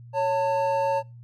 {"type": "tone pair together", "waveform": "triangle", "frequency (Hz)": [554.4, 896.2], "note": ["C#5", "A5"], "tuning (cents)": [0, 32], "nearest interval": "minor sixth", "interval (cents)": 832, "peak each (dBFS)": -22, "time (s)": [0.13, 1.03], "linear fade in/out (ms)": 50, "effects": ["noise-tail reverb RT60 0.3 s tail -25 dB re dry", "added 119 Hz sine -42 dBFS peak until 1.23 s"]}